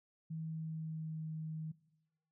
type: tone with pitch glide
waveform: sine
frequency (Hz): 160.2 to 157.72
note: E3 to D#3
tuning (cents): -49 to +24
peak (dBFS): -39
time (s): 0.3-1.72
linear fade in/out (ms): 10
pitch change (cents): -27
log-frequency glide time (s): 0.43-1.26
effects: noise-tail reverb RT60 0.9 s tail -20 dB re dry